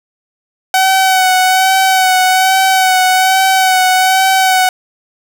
sawtooth tone with vibrato, 753 Hz, F#5, 30 cents sharp, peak -4 dBFS, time 0.74-4.69 s, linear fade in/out 2 ms, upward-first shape sine, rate 1.2 Hz, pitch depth 26 cents each way, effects none

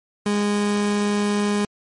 30% pulse tone, 205.9 Hz, G#3, 15 cents flat, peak -16 dBFS, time 0.26-1.65 s, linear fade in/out 2 ms, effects MP3 48 kbps

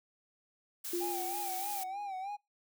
blue noise, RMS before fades -40 dBFS, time 0.84-1.84 s, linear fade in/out 10 ms
sine tone with exponential decay, 349.2 Hz, F4, in tune, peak -31 dBFS, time 0.93-2.13 s, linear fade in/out 5 ms, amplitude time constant 260 ms
triangle tone with vibrato, 784 Hz, G5, in tune, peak -35 dBFS, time 1-2.37 s, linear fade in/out 20 ms, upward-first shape sine, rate 3.2 Hz, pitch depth 91 cents each way
effects noise-tail reverb RT60 0.2 s tail -25 dB re dry

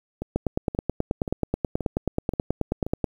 two click trains, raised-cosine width 2 ms, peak -9 / -16 dBFS, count 26 / 6, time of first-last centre 0.36-3.042 / 0.22-2.866 s, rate 9.32 / 1.89 Hz, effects 8-bit

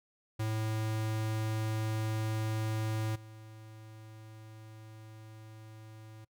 square tone with level steps, 109.5 Hz, A2, 8 cents flat, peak -32 / -49 dBFS, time 0.39-6.25 s, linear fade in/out 10 ms, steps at 3.15 s, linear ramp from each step 10 ms, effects noise-tail reverb RT60 0.1 s tail -24 dB re dry

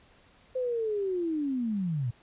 sine linear sweep, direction down, 520 to 112.4 Hz, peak -27 dBFS, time 0.55-2.11 s, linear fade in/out 10 ms, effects pink hiss -60 dBFS RMS until 2.22 s + resampled to 8000 Hz

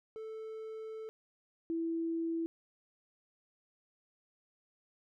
triangle / sine tone pair in turn, 440 / 330.2 Hz, A4 / E4, 0 / +3 cents, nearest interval perfect fourth, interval 497 cents, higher first, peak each -39 / -32 dBFS, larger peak second, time 0.16-1.09 / 1.7-2.46 s, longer first, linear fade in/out 0 ms, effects none

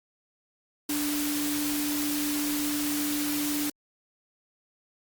sine tone in noise, 293.6 Hz, D4, in tune, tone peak -28 dBFS, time 0.89-3.7 s, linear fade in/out 5 ms, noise white, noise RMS -32 dBFS, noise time 0.89-3.7 s, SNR +1 dB, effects Opus 48 kbps

